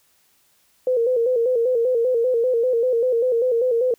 sine tone with vibrato, 484.9 Hz, B4, 32 cents flat, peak -16 dBFS, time 0.87-3.94 s, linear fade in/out 2 ms, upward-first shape square, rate 5.1 Hz, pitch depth 81 cents each way, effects white hiss -61 dBFS RMS until 3.98 s

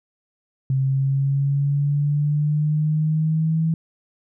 sine exponential sweep, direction up, 132.9 to 162.5 Hz, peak -17 dBFS, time 0.7-3.74 s, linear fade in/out 2 ms, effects none

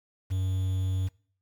triangle tone with quantisation, 93.9 Hz, F#2, 26 cents sharp, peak -23 dBFS, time 0.3-1.09 s, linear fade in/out 20 ms, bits 8, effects noise-tail reverb RT60 0.5 s tail -23 dB re dry + MP3 96 kbps

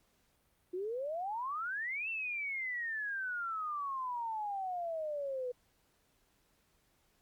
sine exponential two-way sweep, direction up then down, 349.2 to 2714 to 487.9 Hz, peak -35 dBFS, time 0.73-5.52 s, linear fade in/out 10 ms, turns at 2.09 s, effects pink hiss -73 dBFS RMS until 7.21 s + Opus 48 kbps

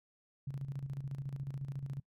sine tone with tremolo, 137.4 Hz, C#3, 15 cents flat, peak -35 dBFS, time 0.47-2 s, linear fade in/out 5 ms, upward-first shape square, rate 14 Hz, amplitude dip 60%, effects noise-tail reverb RT60 0.1 s tail -24 dB re dry + MP3 64 kbps

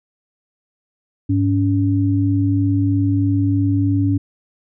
sine tone pair together, 101.9 / 282.6 Hz, G#2 / C#4, -32 / +34 cents, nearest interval octave + tritone, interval 1766 cents, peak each -16 / -17 dBFS, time 1.29-4.18 s, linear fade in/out 10 ms, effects none

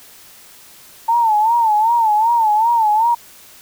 sine tone with vibrato, 892 Hz, A5, 23 cents sharp, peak -11 dBFS, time 1.08-3.15 s, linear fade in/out 10 ms, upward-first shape sine, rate 2.6 Hz, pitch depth 110 cents each way, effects white hiss -43 dBFS RMS until 3.61 s

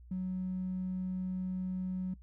triangle tone with tanh clipping, 185 Hz, F#3, in tune, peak -32 dBFS, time 0.11-2.14 s, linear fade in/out 5 ms, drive 1 dB, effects noise-tail reverb RT60 0.1 s tail -21 dB re dry + added 60 Hz sine -51 dBFS peak until 2.22 s

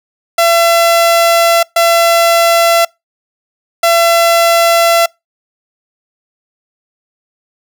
sawtooth tone bursts at uneven times, 675 Hz, E5, 41 cents sharp, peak -3 dBFS, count 3, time 0.38-1.63 / 1.76-2.85 / 3.83-5.06 s, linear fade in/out 5 ms, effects noise-tail reverb RT60 0.2 s tail -25 dB re dry

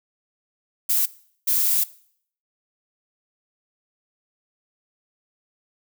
violet noise bursts at uneven times, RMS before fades -20 dBFS, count 2, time 0.89-1.06 / 1.47-1.84 s, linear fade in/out 10 ms, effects noise-tail reverb RT60 0.6 s tail -20 dB re dry

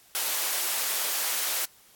white high-pass noise, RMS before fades -28 dBFS, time 0.15-1.65 s, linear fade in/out 0 ms, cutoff 540 Hz, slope 12 dB/octave, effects white hiss -57 dBFS RMS until 1.95 s + AAC 64 kbps

